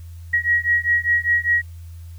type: beating tone pair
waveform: sine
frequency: 1900 / 1905 Hz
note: A#6 / A#6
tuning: +33 / +37 cents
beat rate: 5 Hz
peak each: -19 dBFS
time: 0.33-1.62 s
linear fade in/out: 10 ms
effects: added 84 Hz sine -34 dBFS peak until 2.18 s + white hiss -56 dBFS RMS until 2.18 s